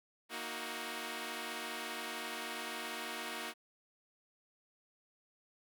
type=chord; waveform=5% pulse; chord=D# minor; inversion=second; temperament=equal with one note detuned; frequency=233.1 / 314.7 / 370 Hz; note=A#3 / D#4 / F#4; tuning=0 / +20 / 0 cents; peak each=-33 dBFS; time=0.29-3.54 s; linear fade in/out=50 ms; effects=none